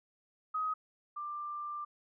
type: tone pair in turn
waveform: sine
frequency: 1260 / 1185.9 Hz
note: D#6 / D6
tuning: +21 / +16 cents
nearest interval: minor second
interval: 105 cents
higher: first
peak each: -31 / -37 dBFS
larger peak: first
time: 0.54-0.74 / 1.16-1.85 s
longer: second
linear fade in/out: 10 ms
effects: none